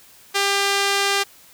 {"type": "tone with band-pass filter", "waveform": "sawtooth", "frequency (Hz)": 398.3, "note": "G4", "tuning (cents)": 28, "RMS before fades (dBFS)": -20, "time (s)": [0.34, 1.24], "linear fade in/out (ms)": 20, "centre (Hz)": 3800, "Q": 0.55, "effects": ["white hiss -49 dBFS RMS until 1.53 s"]}